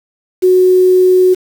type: tone with quantisation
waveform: sine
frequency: 368.4 Hz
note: F#4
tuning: 7 cents flat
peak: -5 dBFS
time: 0.42-1.35 s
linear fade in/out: 20 ms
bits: 5
effects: none